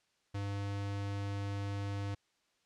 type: tone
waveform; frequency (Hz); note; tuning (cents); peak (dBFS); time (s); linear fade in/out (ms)
square; 100.3; G2; +40; -36; 0.34-2.15; 10
effects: white hiss -75 dBFS RMS until 2.65 s + low-pass 6000 Hz 12 dB/octave